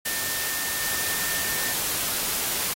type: tone in noise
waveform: sine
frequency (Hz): 1800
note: A6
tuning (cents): +39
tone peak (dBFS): -33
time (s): 0.05-1.74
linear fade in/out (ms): 10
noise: white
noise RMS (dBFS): -27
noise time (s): 0.05-2.74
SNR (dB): -9
effects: AAC 48 kbps